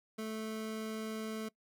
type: tone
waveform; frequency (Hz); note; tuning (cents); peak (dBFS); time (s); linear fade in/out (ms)
25% pulse; 219.1; A3; -7; -34; 0.18-1.49; 10
effects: noise-tail reverb RT60 0.1 s tail -22 dB re dry